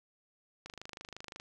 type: click train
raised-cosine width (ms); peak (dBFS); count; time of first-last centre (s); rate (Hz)
0.2; -27; 20; 0.66-1.399; 25.7
effects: none